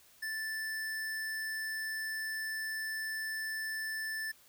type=tone; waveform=square; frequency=1760 Hz; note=A6; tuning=in tune; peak=-36 dBFS; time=0.22-4.32 s; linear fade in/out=10 ms; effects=white hiss -62 dBFS RMS until 4.48 s